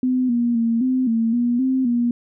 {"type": "tone with pitch steps", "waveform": "sine", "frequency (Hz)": [254.4, 238.1, 230.1, 257.4, 227.2, 240.6, 261.3, 239.1], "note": ["C4", "A#3", "A#3", "C4", "A#3", "B3", "C4", "A#3"], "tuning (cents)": [-48, 37, -22, -28, -44, -45, -2, 44], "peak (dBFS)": -16, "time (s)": [0.03, 2.11], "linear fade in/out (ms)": 2, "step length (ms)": 260, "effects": []}